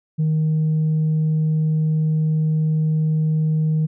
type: tone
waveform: sine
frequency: 156.2 Hz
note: D#3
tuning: 7 cents sharp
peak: -14 dBFS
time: 0.18-3.87 s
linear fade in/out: 20 ms
effects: tanh soft clip ceiling -14 dBFS